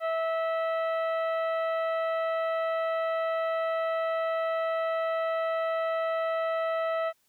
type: harmonic tone with a mistuned harmonic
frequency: 653 Hz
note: E5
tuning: 17 cents flat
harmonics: 1 / 2 / 3 / 4 / 5 / 6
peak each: -27 / -33 / -39 / -48 / -50 / -55 dBFS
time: 0-7.13 s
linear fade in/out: 50 ms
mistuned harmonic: 5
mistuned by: -69 cents
effects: white hiss -70 dBFS RMS until 7.28 s